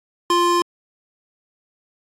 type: tone pair together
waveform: square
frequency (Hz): 348.6 / 1046.5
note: F4 / C6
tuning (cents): -3 / 0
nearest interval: octave + perfect fifth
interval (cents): 1903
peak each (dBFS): -19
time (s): 0.3-0.62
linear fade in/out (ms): 2
effects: low-pass 9000 Hz 12 dB/octave + AAC 64 kbps